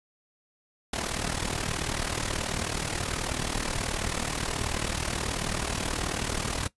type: noise with amplitude modulation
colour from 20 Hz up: pink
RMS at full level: -27 dBFS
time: 0.93-6.68 s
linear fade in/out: 5 ms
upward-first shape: sine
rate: 38.6 Hz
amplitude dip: 75%
effects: noise-tail reverb RT60 0.1 s tail -18 dB re dry + resampled to 24000 Hz